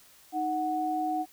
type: tone pair together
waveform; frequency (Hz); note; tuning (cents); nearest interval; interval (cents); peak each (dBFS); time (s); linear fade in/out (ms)
sine; 311.1 / 740; D#4 / F#5; 0 / 0; octave + minor third; 1500; -32 / -28; 0.32-1.26; 50
effects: white hiss -57 dBFS RMS until 1.32 s